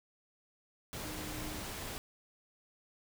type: tone in noise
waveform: sine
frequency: 305.8 Hz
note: D#4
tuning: 30 cents flat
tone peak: -46 dBFS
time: 1.05-1.61 s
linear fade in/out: 0 ms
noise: pink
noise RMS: -42 dBFS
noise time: 0.93-1.98 s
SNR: -7 dB
effects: none